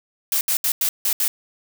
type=noise bursts at uneven times; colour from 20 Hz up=blue; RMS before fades=-20 dBFS; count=6; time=0.32-0.41 / 0.48-0.57 / 0.64-0.72 / 0.81-0.89 / 1.05-1.13 / 1.2-1.28 s; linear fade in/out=2 ms; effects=none